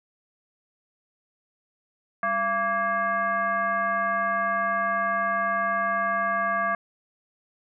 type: tone with frequency modulation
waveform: sine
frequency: 1161 Hz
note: D6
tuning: 20 cents flat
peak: -22 dBFS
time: 2.23-6.75 s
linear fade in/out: 2 ms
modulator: 482 Hz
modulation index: 1.2
effects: none